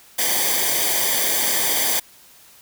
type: noise with comb filter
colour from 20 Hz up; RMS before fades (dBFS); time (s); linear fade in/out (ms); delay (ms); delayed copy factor
white; -20; 0.18-2; 10; 0.74; -0.75
effects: white hiss -49 dBFS RMS until 2.61 s